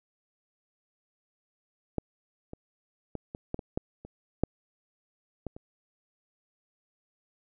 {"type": "clicks", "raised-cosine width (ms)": 2, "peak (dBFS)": [-15, -27, -21, -24, -17, -24, -15, -30, -10, -21, -30], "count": 11, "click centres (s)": [1.983, 2.534, 3.153, 3.349, 3.544, 3.592, 3.775, 4.05, 4.436, 5.467, 5.565], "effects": []}